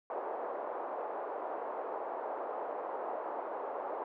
white band-pass noise, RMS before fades -39 dBFS, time 0.1-4.04 s, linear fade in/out 2 ms, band 420 to 900 Hz, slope 24 dB/octave, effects none

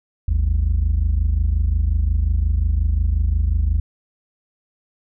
sine tone pair together, 53.39 / 79 Hz, G#1 / D#2, +49 / +27 cents, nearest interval perfect fifth, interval 678 cents, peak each -16 dBFS, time 0.28-3.8 s, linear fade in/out 5 ms, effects tanh soft clip ceiling -12 dBFS

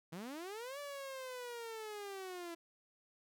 sawtooth linear two-way sweep, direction up then down, 153.3 to 581 to 333.2 Hz, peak -40 dBFS, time 0.12-2.55 s, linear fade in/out 10 ms, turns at 0.79 s, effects none

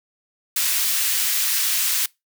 white high-pass noise, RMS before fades -21 dBFS, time 0.56-2.06 s, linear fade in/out 5 ms, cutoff 1800 Hz, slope 12 dB/octave, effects noise-tail reverb RT60 0.2 s tail -23 dB re dry

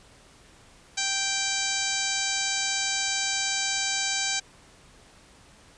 harmonic tone, 783 Hz, G5, 2 cents flat, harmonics 1 / 2 / 3 / 4 / 5 / 6 / 7 / 8 / 9 / 10, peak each -37 / -34 / -33 / -36 / -33 / -34 / -37 / -32 / -34 / -37 dBFS, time 0.97-4.4 s, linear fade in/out 10 ms, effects pink hiss -54 dBFS RMS until 5.77 s + resampled to 22050 Hz

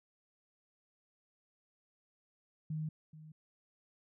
sine tone with echo, 155.56 Hz, D#3, in tune, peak -35 dBFS, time 2.7-2.89 s, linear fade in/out 5 ms, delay 430 ms, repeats 1, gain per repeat -15 dB, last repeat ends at 3.32 s, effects none

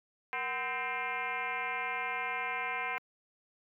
sine tone with frequency modulation, 1568 Hz, G6, in tune, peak -32 dBFS, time 0.33-2.98 s, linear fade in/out 0 ms, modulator 273 Hz, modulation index 3.4, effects high-pass 300 Hz 12 dB/octave + 12-bit

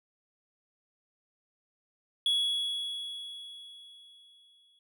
triangle tone with exponential decay, 3362 Hz, G#7, 20 cents sharp, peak -22 dBFS, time 2.26-4.79 s, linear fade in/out 2 ms, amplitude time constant 550 ms, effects none

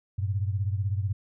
sine beating tone pair, 96.2 / 112.2 Hz, G2 / A2, -32 / +34 cents, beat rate 16 Hz, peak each -26 / -31 dBFS, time 0.18-1.13 s, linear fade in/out 10 ms, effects none

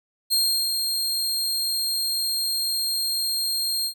sawtooth tone with ADSR envelope, 4214 Hz, C8, 12 cents sharp, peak -15 dBFS, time 0.3-3.94 s, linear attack 28 ms, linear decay 360 ms, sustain -5 dB, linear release 85 ms, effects none

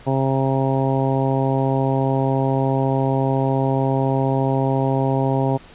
harmonic tone, 134.2 Hz, C3, 44 cents sharp, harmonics 1 / 2 / 3 / 4 / 5 / 6 / 7, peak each -20 / -23 / -25 / -26 / -27 / -28 / -28 dBFS, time 0.06-5.58 s, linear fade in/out 20 ms, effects pink hiss -45 dBFS RMS until 5.74 s + resampled to 8000 Hz

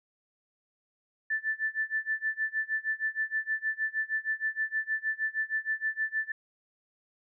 sine tone with tremolo, 1760 Hz, A6, in tune, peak -25 dBFS, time 1.3-6.32 s, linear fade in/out 5 ms, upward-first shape sine, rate 6.4 Hz, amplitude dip 95%, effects none

